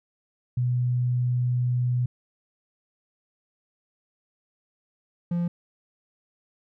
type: tone pair in turn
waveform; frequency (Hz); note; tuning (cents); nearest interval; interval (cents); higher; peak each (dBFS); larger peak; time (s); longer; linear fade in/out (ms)
sine / triangle; 123.7 / 172.97; B2 / F3; +3 / -16; tritone; 581; second; -21; neither; 0.57-2.06 / 5.31-5.48; first; 5
effects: none